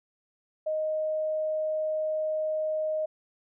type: tone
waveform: sine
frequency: 622.3 Hz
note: D#5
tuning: in tune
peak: -26 dBFS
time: 0.66-3.06 s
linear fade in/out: 10 ms
effects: none